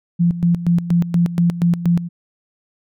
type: tone with tremolo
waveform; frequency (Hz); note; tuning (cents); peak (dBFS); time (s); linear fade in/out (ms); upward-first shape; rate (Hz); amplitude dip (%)
sine; 172; F3; -26; -11; 0.19-2.09; 20; square; 4.2; 75
effects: none